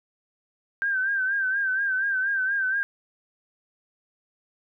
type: tone with vibrato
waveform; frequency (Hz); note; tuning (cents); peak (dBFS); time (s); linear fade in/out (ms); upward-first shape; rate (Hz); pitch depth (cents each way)
sine; 1568; G6; 0; -22; 0.82-2.83; 0; sine; 4.2; 66
effects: none